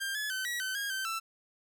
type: tone with pitch steps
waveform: sawtooth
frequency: 1593 / 1708 / 1530 / 1924 / 1528 / 1631 / 1548 / 1333 Hz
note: G6 / G#6 / G6 / B6 / G6 / G#6 / G6 / E6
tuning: +27 / +48 / -42 / -46 / -45 / -32 / -22 / +19 cents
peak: -29 dBFS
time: 0-1.2 s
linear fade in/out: 20 ms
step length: 150 ms
effects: none